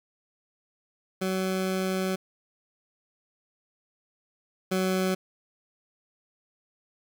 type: tone pair in turn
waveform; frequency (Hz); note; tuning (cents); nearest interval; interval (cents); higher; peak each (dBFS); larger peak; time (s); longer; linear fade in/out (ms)
20% pulse; 188.1 / 187.03; F#3 / F#3; +29 / +19; unison; 10; first; -21 / -19; second; 1.21-2.16 / 4.71-5.15; first; 10
effects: 9-bit